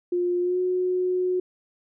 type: tone with pitch glide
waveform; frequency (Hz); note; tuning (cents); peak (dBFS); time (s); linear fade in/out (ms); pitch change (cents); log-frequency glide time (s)
sine; 354.1 to 365.1; F4 to F#4; +24 to -23; -21; 0.12-1.4; 5; +53; 0.41-0.59
effects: none